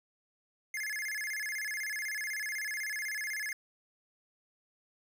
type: tone with vibrato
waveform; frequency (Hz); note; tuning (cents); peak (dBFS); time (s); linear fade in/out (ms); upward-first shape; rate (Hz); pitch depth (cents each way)
square; 1899; A#6; +32; -35; 0.74-3.53; 2; square; 16; 180
effects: none